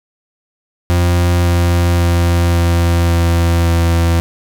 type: tone with pitch steps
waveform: 40% pulse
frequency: 87.31 / 86.71 / 86.11 / 85.51 / 84.92 / 84.34 Hz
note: F2 / F2 / F2 / F2 / F2 / E2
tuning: 0 / -12 / -24 / -36 / -48 / +40 cents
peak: -9 dBFS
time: 0.9-4.2 s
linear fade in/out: 0 ms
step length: 550 ms
effects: none